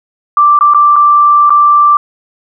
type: tone with dropouts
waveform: sine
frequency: 1174.7 Hz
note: D6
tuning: in tune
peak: -3 dBFS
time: 0.37-1.97 s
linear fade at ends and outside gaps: 2 ms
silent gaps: 0.59-0.609 / 0.737-0.746 / 0.959-0.963 / 1.496-1.504 s
effects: none